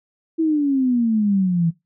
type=exponential sweep; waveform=sine; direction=down; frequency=329.6 to 162.5 Hz; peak=-15 dBFS; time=0.38-1.71 s; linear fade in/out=20 ms; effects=noise-tail reverb RT60 0.2 s tail -19 dB re dry